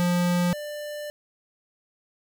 square tone pair in turn, 176.3 / 593 Hz, F3 / D5, +17 / +17 cents, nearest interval octave + major sixth, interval 2100 cents, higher second, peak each -21 / -33 dBFS, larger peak first, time 0-0.53 / 0.53-1.1 s, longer second, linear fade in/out 0 ms, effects 9-bit

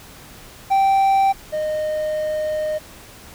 triangle tone pair in turn, 780 / 615.2 Hz, G5 / D#5, -9 / -20 cents, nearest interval major third, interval 411 cents, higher first, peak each -11 / -18 dBFS, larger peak first, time 0.7-1.33 / 1.52-2.79 s, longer second, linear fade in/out 20 ms, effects pink hiss -42 dBFS RMS until 3.34 s

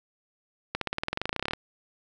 accelerating click train, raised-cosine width 0.3 ms, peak -12 dBFS, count 20, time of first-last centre 0.75-1.535 s, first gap 63 ms, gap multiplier 0.95, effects none

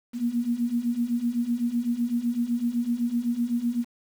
sine beating tone pair, 233.1 / 241 Hz, A#3 / B3, 0 / -42 cents, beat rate 7.9 Hz, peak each -28 / -25 dBFS, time 0.13-3.85 s, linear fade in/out 50 ms, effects 8-bit

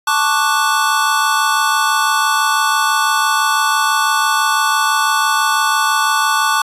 square chord, D major seventh, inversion second, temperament equal, 880 / 1108.7 / 1174.7 / 1480 Hz, A5 / C#6 / D6 / F#6, 0 / 0 / 0 / 0 cents, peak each -19 dBFS, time 0.07-6.62 s, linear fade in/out 5 ms, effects resampled to 32000 Hz

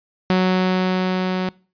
sawtooth tone with level ramp, 185 Hz, F#3, in tune, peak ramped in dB -10 to -16 dBFS, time 0.3-1.49 s, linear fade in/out 0 ms, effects noise-tail reverb RT60 0.4 s tail -24 dB re dry + resampled to 11025 Hz

